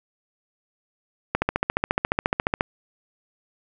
click train, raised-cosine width 0.5 ms, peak -5 dBFS, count 19, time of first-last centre 1.35-2.609 s, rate 14.3 Hz, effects none

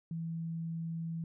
sine tone, 164.81 Hz, E3, in tune, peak -35 dBFS, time 0.11-1.24 s, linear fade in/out 2 ms, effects none

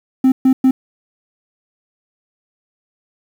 triangle tone bursts at uneven times, 261.6 Hz, C4, in tune, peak -5 dBFS, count 3, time 0.24-0.32 / 0.45-0.53 / 0.64-0.71 s, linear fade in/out 5 ms, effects tanh soft clip ceiling -1 dBFS + 7-bit

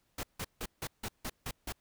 pink noise bursts, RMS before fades -38 dBFS, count 8, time 0.18-1.724 s, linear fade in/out 5 ms, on 53 ms, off 160 ms, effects pink hiss -75 dBFS RMS until 1.8 s

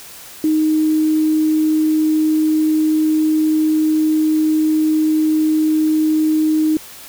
sine tone with quantisation, 311.1 Hz, D#4, in tune, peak -12 dBFS, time 0.44-6.77 s, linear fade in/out 2 ms, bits 6, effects white hiss -37 dBFS RMS until 7.08 s

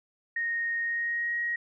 sine tone with pitch glide, 1859 to 1889.3 Hz, A#6 to A#6, -5 to +23 cents, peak -27 dBFS, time 0.36-1.56 s, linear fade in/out 5 ms, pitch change +28 cents, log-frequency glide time 0.82-1.36 s, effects none

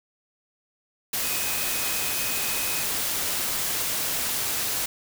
sine tone in noise, 2517 Hz, D#7, 19 cents sharp, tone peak -35 dBFS, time 1.23-2.83 s, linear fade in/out 5 ms, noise white, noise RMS -27 dBFS, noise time 1.13-4.86 s, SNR -11 dB, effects none

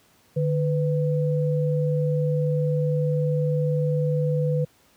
sine tone pair together, 150 / 499.2 Hz, D3 / B4, +37 / +19 cents, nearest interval octave + major sixth, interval 2082 cents, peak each -21 / -25 dBFS, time 0.36-4.65 s, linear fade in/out 10 ms, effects pink hiss -59 dBFS RMS until 4.96 s + high-pass 80 Hz 12 dB/octave

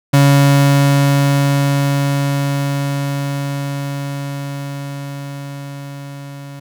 35% pulse tone with level ramp, 140.5 Hz, C#3, 24 cents sharp, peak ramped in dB -5 to -28 dBFS, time 0.13-6.6 s, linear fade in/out 10 ms, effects none

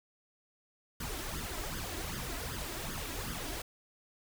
pink noise with flanger, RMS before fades -39 dBFS, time 1-3.62 s, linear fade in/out 5 ms, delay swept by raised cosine 0.6 to 3.1 ms, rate 2.6 Hz, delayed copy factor +0.7, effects none

